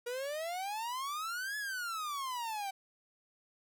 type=exponential two-way sweep; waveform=45% pulse; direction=up then down; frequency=473.4 to 1721 to 766 Hz; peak=-36 dBFS; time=0.06-2.71 s; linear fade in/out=10 ms; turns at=1.57 s; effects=none